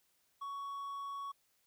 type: tone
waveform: triangle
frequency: 1117 Hz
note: C#6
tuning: 13 cents sharp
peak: -38 dBFS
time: 0.41-1.32 s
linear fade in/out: 10 ms
effects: white hiss -75 dBFS RMS until 1.66 s